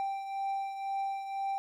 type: beating tone pair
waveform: triangle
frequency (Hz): 784 / 786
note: G5 / G5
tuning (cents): 0 / +4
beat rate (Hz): 2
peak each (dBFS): -31 / -39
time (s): 0-1.58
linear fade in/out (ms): 0
effects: none